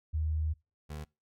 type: tone pair in turn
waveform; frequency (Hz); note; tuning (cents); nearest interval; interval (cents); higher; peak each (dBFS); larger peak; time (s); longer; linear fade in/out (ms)
sine / 25% pulse; 78 / 75.87; D#2 / D#2; +5 / -43; unison; 48; first; -28 / -35; first; 0.13-0.54 / 0.89-1.05; first; 20
effects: noise-tail reverb RT60 0.3 s tail -26 dB re dry + AAC 64 kbps